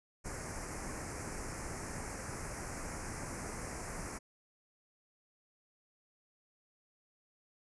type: band-stop noise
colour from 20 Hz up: pink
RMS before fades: -42 dBFS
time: 0.24-4.19 s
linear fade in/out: 20 ms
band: 2300 to 5300 Hz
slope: 48 dB/octave
effects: resampled to 24000 Hz